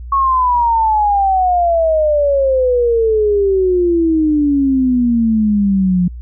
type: exponential sweep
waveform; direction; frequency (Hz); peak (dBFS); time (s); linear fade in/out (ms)
sine; down; 1108.7 to 175.6; -10; 0.12-6.08; 5
effects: added 60 Hz sine -26 dBFS peak until 6.21 s